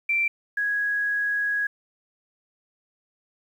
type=tone pair in turn; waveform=sine; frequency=2349 / 1661 Hz; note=D7 / G#6; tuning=0 / 0 cents; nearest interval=tritone; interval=600 cents; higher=first; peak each=-20 / -22 dBFS; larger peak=first; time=0.09-0.28 / 0.57-1.67 s; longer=second; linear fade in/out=5 ms; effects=9-bit

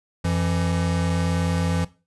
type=tone pair together; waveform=square; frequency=89.1 / 168.88 Hz; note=F2 / E3; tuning=+35 / +42 cents; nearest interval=major seventh; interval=1107 cents; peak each=-24 dBFS; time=0.24-1.85 s; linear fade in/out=10 ms; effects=noise-tail reverb RT60 0.3 s tail -17 dB re dry + resampled to 24000 Hz

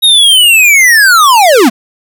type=linear sweep; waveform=square; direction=down; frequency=3795 to 199.8 Hz; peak=-3 dBFS; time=0.02-1.7 s; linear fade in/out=20 ms; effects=none

